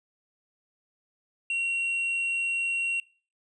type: tone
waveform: triangle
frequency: 2742 Hz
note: F7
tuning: 32 cents flat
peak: -24 dBFS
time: 1.5-3 s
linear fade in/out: 2 ms
effects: noise-tail reverb RT60 0.4 s tail -22 dB re dry + resampled to 22050 Hz